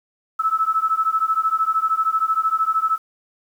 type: beating tone pair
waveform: sine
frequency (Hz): 1300 / 1313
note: E6 / E6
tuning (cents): -24 / -7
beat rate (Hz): 13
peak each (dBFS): -20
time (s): 0.39-2.98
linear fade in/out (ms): 10
effects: 8-bit